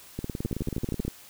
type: two click trains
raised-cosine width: 3 ms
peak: -16 / -18 dBFS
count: 9 / 17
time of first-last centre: 0.45-1.08 / 0.19-1.05 s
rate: 12.7 / 18.6 Hz
effects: white hiss -50 dBFS RMS until 1.29 s